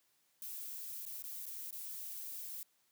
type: noise with dropouts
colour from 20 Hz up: violet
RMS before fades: -45 dBFS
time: 0.42-2.63 s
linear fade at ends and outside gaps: 1 ms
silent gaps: 1.053-1.063 / 1.223-1.239 / 1.457-1.465 / 1.708-1.727 s
effects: white hiss -75 dBFS RMS until 2.91 s + high-pass 100 Hz 12 dB/octave